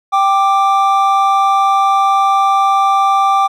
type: tone pair together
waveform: triangle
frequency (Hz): 784 / 1179.8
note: G5 / D6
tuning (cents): 0 / +8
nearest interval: perfect fifth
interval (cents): 708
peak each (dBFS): -10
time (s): 0.12-3.48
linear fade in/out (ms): 20
effects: none